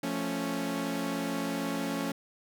sawtooth chord, F augmented, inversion none, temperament equal with one note detuned, 174.61 / 221.1 / 277.2 Hz, F3 / A3 / C#4, 0 / +9 / 0 cents, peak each -33 / -32 / -29 dBFS, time 0.03-2.12 s, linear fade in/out 5 ms, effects none

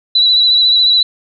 sine tone with vibrato, 3951 Hz, B7, in tune, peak -7 dBFS, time 0.15-1.03 s, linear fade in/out 5 ms, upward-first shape sine, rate 14 Hz, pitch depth 31 cents each way, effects none

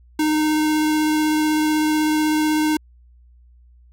square tone with vibrato, 307.6 Hz, D#4, 20 cents flat, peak -17 dBFS, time 0.19-2.77 s, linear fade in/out 5 ms, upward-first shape sine, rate 16 Hz, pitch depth 8 cents each way, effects added 60 Hz sine -47 dBFS peak until 3.92 s

